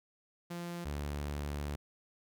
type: tone pair in turn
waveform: sawtooth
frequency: 172.9 / 72.7 Hz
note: F3 / D2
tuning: -17 / -17 cents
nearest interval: octave + minor third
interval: 1500 cents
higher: first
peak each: -35 / -32 dBFS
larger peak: second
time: 0.5-0.85 / 0.85-1.76 s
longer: second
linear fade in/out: 10 ms
effects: none